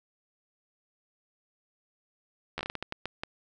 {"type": "slowing click train", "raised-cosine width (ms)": 0.3, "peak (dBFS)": -17, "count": 11, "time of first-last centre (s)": [2.58, 3.235], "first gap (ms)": 12, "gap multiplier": 1.35, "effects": []}